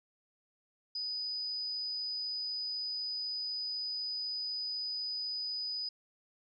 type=tone; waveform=sine; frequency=4978 Hz; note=D#8; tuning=in tune; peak=-34 dBFS; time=0.95-5.89 s; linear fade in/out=5 ms; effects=MP3 64 kbps